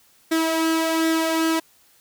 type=tone with flanger; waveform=sawtooth; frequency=324.1 Hz; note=E4; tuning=29 cents flat; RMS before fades=-21 dBFS; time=0.31-1.6 s; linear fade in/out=10 ms; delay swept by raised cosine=0.53 to 2.43 ms; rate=1.3 Hz; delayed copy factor=+0.5; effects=white hiss -57 dBFS RMS until 2 s